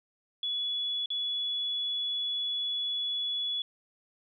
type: tone with dropouts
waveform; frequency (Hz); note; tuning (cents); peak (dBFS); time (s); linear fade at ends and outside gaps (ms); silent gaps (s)
sine; 3404; G#7; +42; -29; 0.43-3.62; 2; 1.059-1.103
effects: none

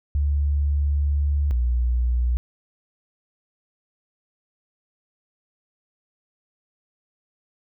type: tone pair in turn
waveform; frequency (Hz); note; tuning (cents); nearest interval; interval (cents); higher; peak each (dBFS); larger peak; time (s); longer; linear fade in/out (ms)
sine; 72 / 60.7; D2 / B1; -34 / -29; minor third; 295; first; -18; neither; 0.15-1.51 / 1.51-2.37; first; 0
effects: none

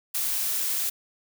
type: noise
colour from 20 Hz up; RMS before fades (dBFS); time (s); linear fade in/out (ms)
blue; -27; 0.14-0.9; 10
effects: none

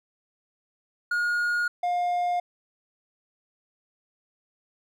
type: tone pair in turn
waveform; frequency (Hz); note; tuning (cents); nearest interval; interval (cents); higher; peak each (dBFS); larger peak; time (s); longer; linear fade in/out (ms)
triangle; 1434 / 708.8; F6 / F5; +45 / +25; octave; 1220; first; -21; neither; 1.11-1.68 / 1.83-2.4; neither; 5
effects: none

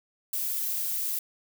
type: noise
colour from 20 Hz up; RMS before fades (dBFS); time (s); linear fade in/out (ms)
violet; -30; 0.33-1.19; 2
effects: none

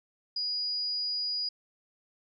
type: tone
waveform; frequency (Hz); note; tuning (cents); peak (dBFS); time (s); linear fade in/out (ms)
sine; 4900; D#8; -27; -29; 0.36-1.49; 5
effects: none

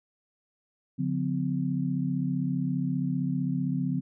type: tone cluster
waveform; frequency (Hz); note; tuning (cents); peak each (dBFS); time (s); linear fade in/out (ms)
sine; 143.7 / 179 / 254.9; D3 / F3 / C4; -37 / +43 / -45; -30; 0.98-4.01; 20
effects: none

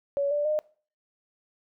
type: tone with pitch steps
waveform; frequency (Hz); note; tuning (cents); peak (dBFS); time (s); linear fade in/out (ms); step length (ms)
sine; 563 / 585.9 / 609.7; C#5 / D5 / D#5; +27 / -4 / -35; -23; 0.17-0.59; 0; 140
effects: noise-tail reverb RT60 0.4 s tail -22 dB re dry

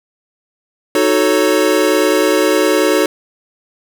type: chord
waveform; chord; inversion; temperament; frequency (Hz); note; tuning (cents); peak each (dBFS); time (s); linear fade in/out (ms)
square; D# half-diminished seventh; none; equal; 311.1 / 370 / 440 / 554.4; D#4 / F#4 / A4 / C#5; 0 / 0 / 0 / 0; -17; 0.95-3.06; 2
effects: none

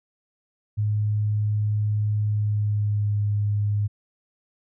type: tone with pitch glide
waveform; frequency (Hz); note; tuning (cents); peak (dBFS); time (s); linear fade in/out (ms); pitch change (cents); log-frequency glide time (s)
sine; 105.4 to 103.47; G#2 to G#2; +26 to -6; -20; 0.77-3.88; 20; -32; 2.24-3.2
effects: none

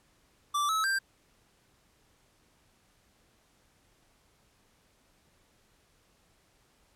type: tone with pitch steps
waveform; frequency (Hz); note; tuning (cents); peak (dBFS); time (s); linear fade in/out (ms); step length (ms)
square; 1168 / 1296 / 1579; D6 / E6 / G6; -10 / -30 / +12; -27; 0.54-0.99; 10; 150
effects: pink hiss -67 dBFS RMS until 6.95 s + low-pass 12000 Hz 12 dB/octave

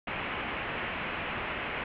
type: low-pass noise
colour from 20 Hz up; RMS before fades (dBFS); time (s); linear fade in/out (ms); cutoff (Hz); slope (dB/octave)
white; -35; 0.07-1.84; 5; 2800; 48
effects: none

